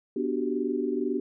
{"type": "chord", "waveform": "sine", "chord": "G major seventh", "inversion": "first", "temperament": "equal", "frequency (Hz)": [246.9, 293.7, 370, 392], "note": ["B3", "D4", "F#4", "G4"], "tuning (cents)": [0, 0, 0, 0], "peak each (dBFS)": -31, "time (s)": [0.16, 1.2], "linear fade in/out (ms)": 5, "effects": []}